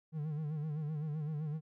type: tone with vibrato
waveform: triangle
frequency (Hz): 152.5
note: D#3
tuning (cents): -34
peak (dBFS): -33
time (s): 0.12-1.61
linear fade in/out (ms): 50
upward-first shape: sine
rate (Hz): 7.8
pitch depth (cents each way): 77
effects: none